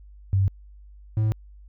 sine / triangle tone pair in turn, 96.8 / 108.65 Hz, G2 / A2, -21 / -21 cents, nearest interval major second, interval 200 cents, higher second, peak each -17 dBFS, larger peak neither, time 0.33-0.48 / 1.17-1.32 s, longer neither, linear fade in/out 0 ms, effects added 50 Hz sine -44 dBFS peak until 1.68 s

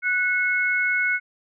sine tone pair together, 1480 / 2185 Hz, F#6 / C#7, 0 / -26 cents, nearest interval perfect fifth, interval 674 cents, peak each -22 dBFS, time 0.02-1.2 s, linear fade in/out 50 ms, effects none

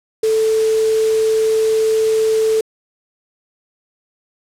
sine tone in noise, 440 Hz, A4, in tune, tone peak -12 dBFS, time 0.23-2.61 s, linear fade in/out 5 ms, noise white, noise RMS -29 dBFS, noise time 0.23-2.61 s, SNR +14 dB, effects low-pass 9000 Hz 12 dB/octave

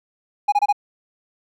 triangle tone bursts, 822 Hz, G#5, 18 cents flat, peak -11 dBFS, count 4, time 0.48-0.727 s, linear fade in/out 10 ms, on 43 ms, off 25 ms, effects none

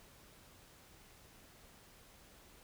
silence, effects pink hiss -61 dBFS RMS until 2.63 s

